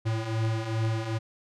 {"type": "beating tone pair", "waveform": "square", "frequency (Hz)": [110, 112.5], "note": ["A2", "A2"], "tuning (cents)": [0, 39], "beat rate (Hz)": 2.5, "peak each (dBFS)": [-33, -28], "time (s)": [0.05, 1.19], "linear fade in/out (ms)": 20, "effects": ["low-pass 6000 Hz 12 dB/octave"]}